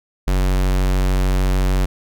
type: tone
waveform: square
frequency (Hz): 46.7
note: F#1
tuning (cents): +17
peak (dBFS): -15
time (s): 0.27-1.86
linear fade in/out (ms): 10
effects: none